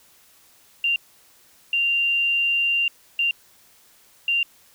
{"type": "tone bursts at uneven times", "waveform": "sine", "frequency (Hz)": 2780, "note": "F7", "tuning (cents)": -9, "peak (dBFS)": -18, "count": 4, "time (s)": [[0.84, 0.96], [1.73, 2.88], [3.19, 3.31], [4.28, 4.43]], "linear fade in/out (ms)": 2, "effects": ["white hiss -55 dBFS RMS until 4.74 s"]}